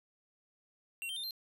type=tone with pitch steps; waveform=square; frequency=2743 / 3151 / 3619 / 4158 Hz; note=F7 / G7 / A7 / C8; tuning=-32 / +8 / +48 / -12 cents; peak=-38 dBFS; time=1.02-1.308 s; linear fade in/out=0 ms; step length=72 ms; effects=none